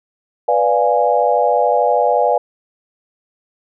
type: chord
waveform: sine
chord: B diminished seventh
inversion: none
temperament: equal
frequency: 493.9 / 587.3 / 698.5 / 830.6 Hz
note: B4 / D5 / F5 / Ab5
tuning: 0 / 0 / 0 / 0 cents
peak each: -17 dBFS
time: 0.48-2.38 s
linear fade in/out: 5 ms
effects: none